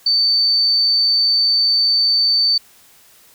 sine tone, 4555 Hz, C#8, 46 cents sharp, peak -12 dBFS, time 0.06-2.58 s, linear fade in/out 5 ms, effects white hiss -49 dBFS RMS until 3.34 s

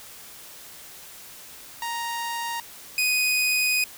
sawtooth tone pair in turn, 934 / 2493 Hz, A#5 / D#7, +3 / +3 cents, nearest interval octave + perfect fourth, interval 1700 cents, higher second, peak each -24 / -17 dBFS, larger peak second, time 1.82-2.6 / 2.98-3.84 s, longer second, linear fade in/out 2 ms, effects white hiss -44 dBFS RMS until 3.97 s

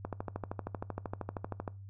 click train, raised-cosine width 1 ms, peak -22 dBFS, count 22, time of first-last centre 0.05-1.678 s, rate 12.9 Hz, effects noise-tail reverb RT60 0.3 s tail -21 dB re dry + added 98 Hz sine -45 dBFS peak until 1.89 s

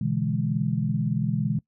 sine chord, E dominant seventh, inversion second, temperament equal, 123.47 / 146.83 / 164.81 / 207.7 Hz, B2 / D3 / E3 / G#3, 0 / 0 / 0 / 0 cents, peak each -28 dBFS, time 0.01-1.59 s, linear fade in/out 5 ms, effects noise-tail reverb RT60 0.1 s tail -21 dB re dry

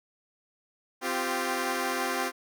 10% pulse chord, C suspended fourth, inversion none, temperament equal with one note detuned, 259.4 / 349.2 / 392 Hz, C4 / F4 / G4, -15 / 0 / 0 cents, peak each -24 dBFS, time 1.01-2.32 s, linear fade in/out 50 ms, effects none

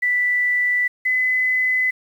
sine tone pair in turn, 1975.5 / 2017 Hz, B6 / B6, 0 / +36 cents, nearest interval unison, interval 36 cents, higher second, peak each -16 dBFS, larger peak neither, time 0.02-0.88 / 1.05-1.91 s, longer neither, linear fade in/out 10 ms, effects 8-bit

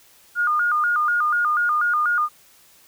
sine tone with vibrato, 1318.5 Hz, E6, in tune, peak -17 dBFS, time 0.35-2.29 s, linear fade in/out 50 ms, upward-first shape square, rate 4.1 Hz, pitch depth 140 cents each way, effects white hiss -53 dBFS RMS until 2.87 s

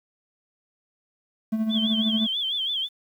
triangle tone with tremolo, 220 Hz, A3, in tune, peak -18 dBFS, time 1.52-2.27 s, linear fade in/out 10 ms, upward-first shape sine, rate 13 Hz, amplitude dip 55%
sine tone with vibrato, 3292 Hz, G#7, 16 cents flat, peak -24 dBFS, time 1.69-2.89 s, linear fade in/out 50 ms, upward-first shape sine, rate 6.1 Hz, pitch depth 120 cents each way
effects 9-bit

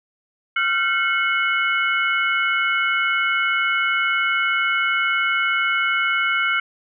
sine tone cluster, 1381 / 1521 / 2182 / 2969 Hz, F6 / F#6 / C#7 / F#7, -20 / +47 / -28 / +5 cents, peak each -21 / -26 / -21 / -28 dBFS, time 0.56-6.6 s, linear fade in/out 5 ms, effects none

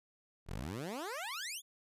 15% pulse exponential sweep, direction up, 34.85 to 3588 Hz, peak -33 dBFS, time 0.46-1.62 s, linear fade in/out 50 ms, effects resampled to 32000 Hz

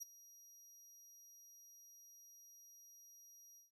35% pulse tone with ADSR envelope, 5740 Hz, F8, 47 cents sharp, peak -40 dBFS, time 0-3.71 s, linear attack 22 ms, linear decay 15 ms, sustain -17 dB, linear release 140 ms, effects none

